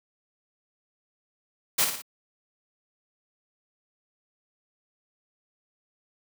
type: noise with echo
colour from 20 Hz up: white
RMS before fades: -22 dBFS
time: 1.78-1.85 s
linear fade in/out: 10 ms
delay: 57 ms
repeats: 3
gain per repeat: -6 dB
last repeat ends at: 2.021 s
effects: high-pass 150 Hz 12 dB/octave